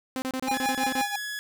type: tone bursts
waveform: sawtooth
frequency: 260 Hz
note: C4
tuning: 11 cents flat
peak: -24 dBFS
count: 10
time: 0.16-1.012 s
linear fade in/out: 0 ms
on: 60 ms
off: 28 ms
type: tone with tremolo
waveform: square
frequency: 813 Hz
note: G#5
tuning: 37 cents flat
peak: -24 dBFS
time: 0.47-1.16 s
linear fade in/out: 5 ms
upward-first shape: sine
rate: 6 Hz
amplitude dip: 90%
type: tone with pitch glide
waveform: sawtooth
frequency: 1700 to 1687.3 Hz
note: G#6 to G#6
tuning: +40 to +27 cents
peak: -28 dBFS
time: 0.54-1.39 s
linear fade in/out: 0 ms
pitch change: -13 cents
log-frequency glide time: 0.96-1.17 s
effects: 9-bit